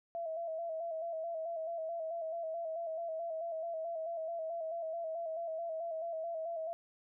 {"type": "tone with vibrato", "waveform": "sine", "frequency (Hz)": 659, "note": "E5", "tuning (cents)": -1, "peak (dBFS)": -36, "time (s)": [0.15, 6.73], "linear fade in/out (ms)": 0, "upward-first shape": "square", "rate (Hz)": 4.6, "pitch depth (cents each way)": 47, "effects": []}